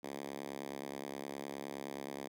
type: tone with high-pass filter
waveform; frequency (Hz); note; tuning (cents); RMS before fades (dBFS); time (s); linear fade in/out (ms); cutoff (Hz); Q
5% pulse; 69.6; C#2; +8; -44; 0.03-2.28; 10; 250; 1.3
effects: none